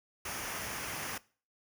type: noise with comb filter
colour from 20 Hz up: pink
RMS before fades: -39 dBFS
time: 0.25-1.18 s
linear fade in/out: 5 ms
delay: 0.25 ms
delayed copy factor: -0.55
effects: noise-tail reverb RT60 0.4 s tail -21 dB re dry + high-pass 60 Hz 12 dB/octave